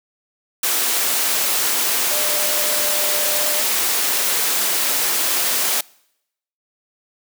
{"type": "tone in noise", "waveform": "sine", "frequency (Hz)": 598, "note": "D5", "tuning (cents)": 31, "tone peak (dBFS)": -28, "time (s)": [2.11, 3.62], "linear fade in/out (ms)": 5, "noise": "white", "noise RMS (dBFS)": -19, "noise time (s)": [0.63, 5.81], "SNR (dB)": -12, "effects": ["noise-tail reverb RT60 0.8 s tail -25 dB re dry", "high-pass 300 Hz 12 dB/octave"]}